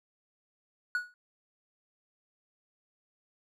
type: tone with exponential decay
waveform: triangle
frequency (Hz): 1463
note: F#6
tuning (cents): -20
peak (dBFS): -23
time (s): 0.95-1.14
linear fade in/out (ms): 1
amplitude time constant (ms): 41
effects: none